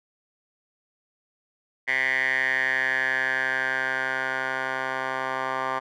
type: tone with band-pass filter sweep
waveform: 10% pulse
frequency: 131.4 Hz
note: C3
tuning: 8 cents sharp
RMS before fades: -26 dBFS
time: 1.87-5.8 s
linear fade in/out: 20 ms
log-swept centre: 2000 to 1200 Hz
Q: 7.5
effects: none